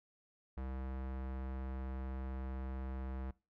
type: tone with low-pass filter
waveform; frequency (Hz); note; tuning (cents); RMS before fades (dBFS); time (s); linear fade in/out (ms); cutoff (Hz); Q
square; 65.41; C2; 0; -42; 0.57-3.31; 5; 1500; 0.85
effects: noise-tail reverb RT60 0.3 s tail -22 dB re dry